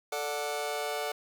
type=chord; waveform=sawtooth; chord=D major; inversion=second; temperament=just; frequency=440.5 / 587.3 / 734.2 Hz; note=A4 / D5 / F#5; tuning=+2 / 0 / -14 cents; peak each=-32 dBFS; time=0.12-1.12 s; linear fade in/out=5 ms; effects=none